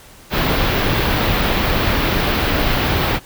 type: band-stop noise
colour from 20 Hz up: pink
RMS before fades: -17 dBFS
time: 0.3-3.2 s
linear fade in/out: 50 ms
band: 4200 to 16000 Hz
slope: 24 dB/octave
effects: pink hiss -43 dBFS RMS until 3.25 s